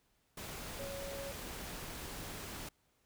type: tone in noise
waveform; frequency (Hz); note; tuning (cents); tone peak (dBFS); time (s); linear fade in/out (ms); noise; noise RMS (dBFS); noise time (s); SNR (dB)
sine; 555; C#5; +2; -43; 0.79-1.32; 5; pink; -45; 0.37-2.69; -1
effects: pink hiss -75 dBFS RMS until 3.05 s